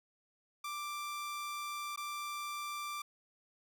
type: tone with dropouts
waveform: sawtooth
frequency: 1178 Hz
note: D6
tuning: 5 cents sharp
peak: -35 dBFS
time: 0.64-3.02 s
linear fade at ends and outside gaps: 5 ms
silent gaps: 1.961-1.974 s
effects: none